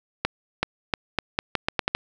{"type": "accelerating click train", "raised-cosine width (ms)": 0.3, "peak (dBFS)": -5, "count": 10, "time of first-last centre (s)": [0.25, 1.95], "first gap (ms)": 380, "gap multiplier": 0.81, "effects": []}